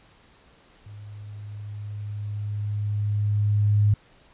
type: tone with level ramp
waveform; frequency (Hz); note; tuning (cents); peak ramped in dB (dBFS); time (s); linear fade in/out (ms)
sine; 103.83; G#2; 0; -39 to -15; 0.86-3.94; 5
effects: pink hiss -56 dBFS RMS until 4.33 s + resampled to 8000 Hz